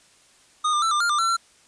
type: tone with pitch steps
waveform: square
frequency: 1232 / 1198 / 1330 / 1196 / 1401 / 1194 / 1349 / 1360 Hz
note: D#6 / D6 / E6 / D6 / F6 / D6 / E6 / F6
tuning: -17 / +34 / +15 / +31 / +5 / +28 / +40 / -46 cents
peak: -20 dBFS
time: 0.64-1.368 s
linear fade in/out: 10 ms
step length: 91 ms
effects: white hiss -56 dBFS RMS until 1.67 s + resampled to 22050 Hz